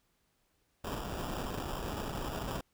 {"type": "noise with sample-and-hold", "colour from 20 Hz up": "pink", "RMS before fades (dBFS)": -38, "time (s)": [0.84, 2.61], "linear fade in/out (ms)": 5, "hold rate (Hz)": 2100, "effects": ["pink hiss -75 dBFS RMS until 2.73 s"]}